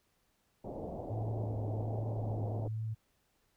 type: low-pass noise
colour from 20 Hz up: white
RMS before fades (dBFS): -42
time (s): 0.64-2.68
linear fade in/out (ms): 5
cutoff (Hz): 760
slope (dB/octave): 48
type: tone with vibrato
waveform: sine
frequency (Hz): 108.6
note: A2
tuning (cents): -22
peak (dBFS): -34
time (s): 1.1-2.95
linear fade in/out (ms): 20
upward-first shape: triangle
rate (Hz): 1.3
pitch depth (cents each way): 37
effects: pink hiss -75 dBFS RMS until 3.56 s